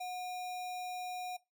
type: tone with sample-and-hold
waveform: sine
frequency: 728 Hz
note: F#5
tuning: 28 cents flat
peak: -37 dBFS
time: 0-1.37 s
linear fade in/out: 10 ms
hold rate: 3150 Hz
effects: noise-tail reverb RT60 0.2 s tail -20 dB re dry + MP3 64 kbps